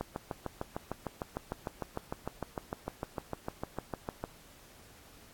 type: click train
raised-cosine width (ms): 1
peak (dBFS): -20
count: 29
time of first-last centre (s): 0.01-4.24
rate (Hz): 6.62
effects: pink hiss -57 dBFS RMS until 5.33 s + AAC 64 kbps